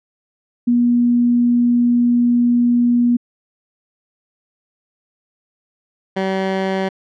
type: tone pair in turn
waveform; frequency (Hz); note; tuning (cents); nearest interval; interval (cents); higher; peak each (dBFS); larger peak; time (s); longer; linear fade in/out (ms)
sine / 15% pulse; 240.8 / 191.12; B3 / G3; -44 / -44; major third; 400; first; -11; neither; 0.67-3.17 / 6.16-6.89; first; 10
effects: low-pass 3000 Hz 12 dB/octave